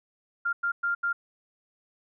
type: tone bursts at uneven times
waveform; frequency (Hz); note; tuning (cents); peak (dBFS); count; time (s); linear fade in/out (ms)
sine; 1396.9; F6; 0; -24; 4; 0.45-0.53 / 0.63-0.72 / 0.83-0.95 / 1.03-1.13; 10
effects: none